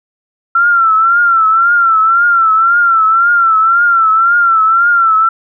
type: tone with vibrato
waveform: sine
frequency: 1356 Hz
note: E6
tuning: 49 cents sharp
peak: -6 dBFS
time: 0.55-5.29 s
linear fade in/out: 5 ms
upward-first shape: triangle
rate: 1.9 Hz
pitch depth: 91 cents each way
effects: none